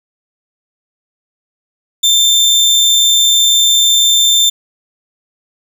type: tone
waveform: 30% pulse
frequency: 3574 Hz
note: A7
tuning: 26 cents sharp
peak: -5 dBFS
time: 2.03-4.5 s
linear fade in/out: 10 ms
effects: none